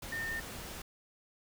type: tone in noise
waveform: sine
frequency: 1816 Hz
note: A#6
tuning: 46 cents flat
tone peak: -35 dBFS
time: 0.12-0.4 s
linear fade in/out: 5 ms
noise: pink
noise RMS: -44 dBFS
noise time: 0.02-0.82 s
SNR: +6 dB
effects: none

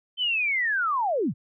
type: linear sweep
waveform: sine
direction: down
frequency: 3108 to 87.31 Hz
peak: -22 dBFS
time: 0.17-1.34 s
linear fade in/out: 50 ms
effects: none

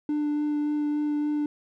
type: tone with vibrato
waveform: triangle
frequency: 296.7 Hz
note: D4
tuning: 18 cents sharp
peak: -21 dBFS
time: 0.09-1.46 s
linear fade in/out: 2 ms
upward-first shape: sine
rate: 3.5 Hz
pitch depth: 9 cents each way
effects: tanh soft clip ceiling -17 dBFS

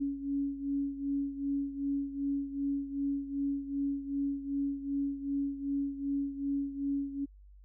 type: beating tone pair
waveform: sine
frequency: 278.9 / 281.5 Hz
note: C#4 / C#4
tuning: +11 / +27 cents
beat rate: 2.6 Hz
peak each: -32 / -37 dBFS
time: 0-7.26 s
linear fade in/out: 20 ms
effects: added 49 Hz sine -52 dBFS peak until 7.64 s

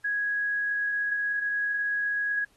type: tone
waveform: sine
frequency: 1661.2 Hz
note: G#6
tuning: in tune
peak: -25 dBFS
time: 0.04-2.45 s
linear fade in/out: 10 ms
effects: pink hiss -65 dBFS RMS until 2.56 s + AAC 32 kbps

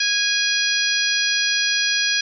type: harmonic tone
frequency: 825 Hz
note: G#5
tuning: 12 cents flat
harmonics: 2 / 3 / 4 / 5 / 6 / 7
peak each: -23 / -25 / -25 / -26 / -24 / -26 dBFS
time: 0-2.21 s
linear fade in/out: 5 ms
effects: none

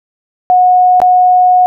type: tone with dropouts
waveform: sine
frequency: 729 Hz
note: F#5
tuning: 26 cents flat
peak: -4 dBFS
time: 0.5-1.66 s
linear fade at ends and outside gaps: 0 ms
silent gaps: 1.002-1.017 s
effects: none

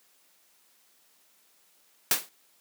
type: noise with exponential decay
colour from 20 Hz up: white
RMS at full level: -19 dBFS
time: 2.11-2.29 s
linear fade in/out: 2 ms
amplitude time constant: 39 ms
effects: white hiss -64 dBFS RMS until 2.6 s + high-pass 200 Hz 12 dB/octave

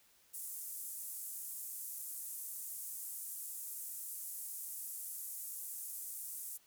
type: band-pass noise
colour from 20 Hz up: white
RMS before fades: -45 dBFS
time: 0.33-6.58 s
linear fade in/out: 20 ms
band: 8100 to 15000 Hz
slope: 24 dB/octave
effects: white hiss -68 dBFS RMS until 6.66 s

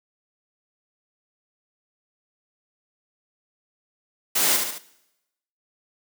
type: noise with echo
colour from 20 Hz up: white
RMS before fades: -21 dBFS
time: 4.35-4.57 s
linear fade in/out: 10 ms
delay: 72 ms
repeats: 3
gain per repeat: -5 dB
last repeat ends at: 4.786 s
effects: noise-tail reverb RT60 0.9 s tail -19 dB re dry + high-pass 200 Hz 12 dB/octave

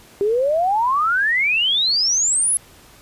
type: exponential sweep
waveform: sine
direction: up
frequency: 392 to 11000 Hz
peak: -15 dBFS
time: 0.21-2.57 s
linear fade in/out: 0 ms
effects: pink hiss -47 dBFS RMS until 3.01 s + resampled to 32000 Hz

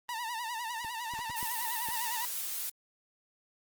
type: tone with vibrato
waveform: sawtooth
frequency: 932.3 Hz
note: A#5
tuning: in tune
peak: -31 dBFS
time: 0.09-2.25 s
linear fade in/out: 0 ms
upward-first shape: sine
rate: 9.9 Hz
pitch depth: 96 cents each way
type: clicks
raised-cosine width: 3 ms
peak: -31 dBFS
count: 6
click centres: 0.847 / 1.137 / 1.191 / 1.299 / 1.429 / 1.887 s
type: noise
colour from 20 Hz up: blue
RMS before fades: -36 dBFS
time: 1.36-2.7 s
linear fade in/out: 10 ms
effects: Opus 24 kbps

